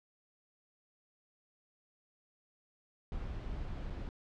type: noise with dropouts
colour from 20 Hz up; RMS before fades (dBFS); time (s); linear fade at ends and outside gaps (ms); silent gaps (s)
brown; -40; 3.12-4.09; 1; 3.9-3.904
effects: low-pass 4000 Hz 12 dB/octave